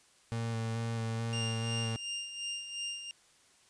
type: tone with vibrato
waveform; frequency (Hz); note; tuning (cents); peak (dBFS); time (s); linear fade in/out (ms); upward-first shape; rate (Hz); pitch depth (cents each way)
35% pulse; 114.1; A#2; -37; -31; 0.32-1.96; 0; square; 2.3; 14
type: tone with tremolo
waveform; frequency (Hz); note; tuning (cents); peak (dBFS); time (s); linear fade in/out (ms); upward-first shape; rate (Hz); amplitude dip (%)
sawtooth; 2800; F7; +4; -31; 1.33-3.11; 0; sine; 2.8; 60
effects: white hiss -64 dBFS RMS until 3.69 s + resampled to 22050 Hz